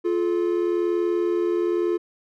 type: tone pair together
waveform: triangle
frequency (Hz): 349.1 / 430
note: F4 / A4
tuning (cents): -1 / -40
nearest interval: major third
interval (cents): 361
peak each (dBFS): -19 / -24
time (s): 0.04-1.98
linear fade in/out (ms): 20
effects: none